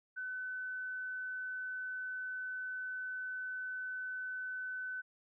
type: tone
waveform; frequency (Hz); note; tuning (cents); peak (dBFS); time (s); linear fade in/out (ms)
sine; 1510; F#6; +35; -38; 0.16-5.02; 20
effects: none